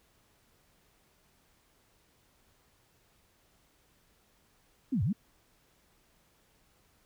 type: linear two-way sweep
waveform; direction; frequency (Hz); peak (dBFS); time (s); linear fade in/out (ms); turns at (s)
sine; down then up; 293.7 to 82.41 to 235.2; -26; 4.92-5.13; 10; 5.03
effects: pink hiss -68 dBFS RMS until 7.05 s